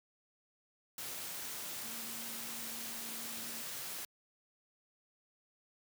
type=tone in noise; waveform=sine; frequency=229.2 Hz; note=A#3; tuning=29 cents flat; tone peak=-53 dBFS; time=1.83-3.62 s; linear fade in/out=2 ms; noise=white; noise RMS=-43 dBFS; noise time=0.98-4.05 s; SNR=-13 dB; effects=high-pass 100 Hz 12 dB/octave